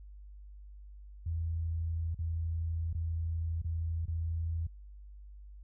sine tone with dropouts, 82.41 Hz, E2, in tune, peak -31 dBFS, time 1.26-4.67 s, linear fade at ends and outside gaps 5 ms, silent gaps 2.147-2.189 / 2.93-2.948 / 3.619-3.645 / 4.057-4.08 s, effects added 50 Hz sine -47 dBFS peak until 5.63 s

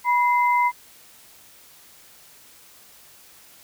sine tone pair together, 977.4 / 2071 Hz, B5 / C7, -18 / -18 cents, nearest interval octave + minor second, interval 1300 cents, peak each -17 / -24 dBFS, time 0.04-0.72 s, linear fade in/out 50 ms, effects white hiss -50 dBFS RMS until 3.63 s

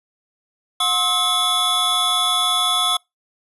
square tone cluster, 725 / 1063 / 1288 / 3431 Hz, F#5 / C6 / E6 / A7, -35 / +27 / -41 / -44 cents, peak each -27 / -27 / -24 / -19 dBFS, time 0.8-2.97 s, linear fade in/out 5 ms, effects noise-tail reverb RT60 0.2 s tail -26 dB re dry + resampled to 32000 Hz

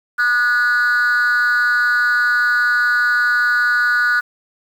sine tone with frequency modulation, 1461 Hz, F#6, 22 cents flat, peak -10 dBFS, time 0.18-4.21 s, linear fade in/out 20 ms, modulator 247 Hz, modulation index 0.59, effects tanh soft clip ceiling -12 dBFS + 7-bit

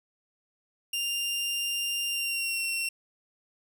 sawtooth tone with pitch glide, 2794 to 2724 Hz, F7 to F7, 0 to -44 cents, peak -25 dBFS, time 0.93-2.89 s, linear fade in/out 5 ms, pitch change -44 cents, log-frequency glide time 2.08-2.62 s, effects none

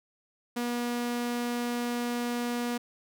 sawtooth tone, 240.7 Hz, B3, 44 cents flat, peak -25 dBFS, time 0.56-2.78 s, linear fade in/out 10 ms, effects none

